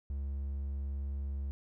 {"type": "tone", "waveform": "triangle", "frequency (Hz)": 69.3, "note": "C#2", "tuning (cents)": 0, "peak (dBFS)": -32, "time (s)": [0.1, 1.51], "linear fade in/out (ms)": 0, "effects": []}